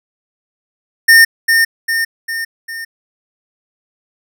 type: tone with echo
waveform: square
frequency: 1821 Hz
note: A#6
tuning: 41 cents flat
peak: -4 dBFS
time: 1.08-1.25 s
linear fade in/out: 10 ms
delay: 400 ms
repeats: 4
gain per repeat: -5 dB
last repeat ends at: 2.85 s
effects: none